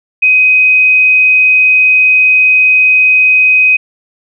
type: tone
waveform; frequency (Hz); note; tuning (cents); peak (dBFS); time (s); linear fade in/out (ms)
sine; 2515; D#7; +18; -4; 0.22-3.77; 10
effects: none